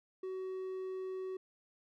triangle tone, 375.8 Hz, F#4, 27 cents sharp, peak -36 dBFS, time 0.23-1.37 s, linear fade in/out 5 ms, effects none

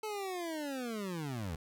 25% pulse linear sweep, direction down, 438 to 73.3 Hz, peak -33 dBFS, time 0.03-1.56 s, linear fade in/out 5 ms, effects none

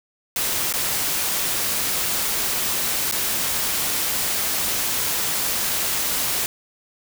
white noise with dropouts, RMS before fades -23 dBFS, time 0.36-6.46 s, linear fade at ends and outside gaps 1 ms, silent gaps 0.726-0.738 / 3.113-3.123 s, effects none

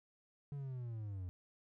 triangle linear sweep, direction down, 144.9 to 87.31 Hz, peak -39 dBFS, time 0.52-1.29 s, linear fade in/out 0 ms, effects none

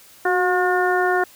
harmonic tone with a mistuned harmonic, 360 Hz, F#4, 47 cents flat, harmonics 1 / 2 / 3 / 4 / 5, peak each -20 / -21 / -27 / -23 / -26 dBFS, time 0.25-1.24 s, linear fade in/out 5 ms, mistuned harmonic 1, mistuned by +37 cents, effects white hiss -48 dBFS RMS until 1.35 s

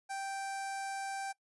sawtooth tone with notch filter, 783 Hz, G5, 2 cents flat, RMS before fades -39 dBFS, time 0.09-1.33 s, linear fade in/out 20 ms, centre 3300 Hz, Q 1.2, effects noise-tail reverb RT60 0.1 s tail -21 dB re dry + resampled to 24000 Hz

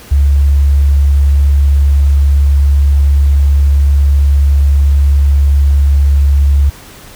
sine tone, 70.4 Hz, C#2, 27 cents sharp, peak -5 dBFS, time 0.11-6.7 s, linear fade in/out 10 ms, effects pink hiss -35 dBFS RMS until 7.15 s

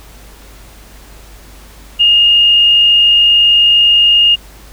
sine tone with frequency modulation, 2839 Hz, F7, 28 cents sharp, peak -5 dBFS, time 1.99-4.36 s, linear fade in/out 20 ms, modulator 47.2 Hz, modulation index 0.53, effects added 50 Hz sine -36 dBFS peak until 4.72 s + pink hiss -40 dBFS RMS until 4.72 s

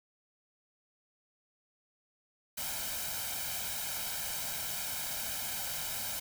white noise with comb filter, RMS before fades -37 dBFS, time 2.57-6.2 s, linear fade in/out 10 ms, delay 1.3 ms, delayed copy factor +0.7, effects none

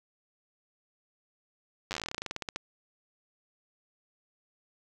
slowing click train, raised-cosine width 0.2 ms, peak -17 dBFS, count 22, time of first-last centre 1.91-2.56 s, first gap 9 ms, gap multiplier 1.11, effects none

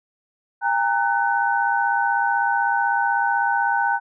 sine tone cluster, 805 / 921 / 1502 Hz, G5 / A#5 / F#6, +46 / -21 / +26 cents, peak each -22 dBFS, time 0.61-4 s, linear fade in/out 50 ms, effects none

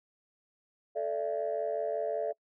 sine chord, A suspended fourth, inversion none, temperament equal with one note detuned, 440 / 587.3 / 672.7 Hz, A4 / D5 / E5, 0 / 0 / +35 cents, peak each -34 / -33 / -33 dBFS, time 0.95-2.33 s, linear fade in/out 20 ms, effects noise-tail reverb RT60 0.1 s tail -26 dB re dry + tanh soft clip ceiling -23 dBFS

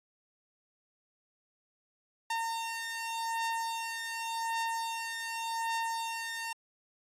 sawtooth beating tone pair, 912 / 912.87 Hz, A#5 / A#5, -38 / -37 cents, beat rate 0.87 Hz, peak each -34 / -31 dBFS, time 2.3-6.53 s, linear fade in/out 5 ms, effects low-pass 12000 Hz 12 dB/octave + AAC 64 kbps

